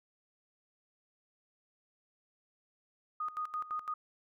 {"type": "tone with tremolo", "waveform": "sine", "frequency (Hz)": 1238, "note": "D#6", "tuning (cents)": -9, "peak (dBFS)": -33, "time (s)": [3.2, 3.94], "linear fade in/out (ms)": 5, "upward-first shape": "square", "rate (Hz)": 5.9, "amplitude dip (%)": 80, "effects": []}